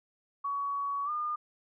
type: tone with pitch glide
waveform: sine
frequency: 1125 to 1212.7 Hz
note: C#6 to D#6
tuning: +25 to -45 cents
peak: -30 dBFS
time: 0.44-1.36 s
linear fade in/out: 10 ms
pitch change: +130 cents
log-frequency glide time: 1.05-1.1 s
effects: none